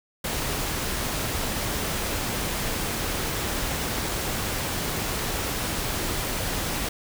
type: noise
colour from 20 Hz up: pink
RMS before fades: -28 dBFS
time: 0.24-6.89 s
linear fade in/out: 5 ms
effects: none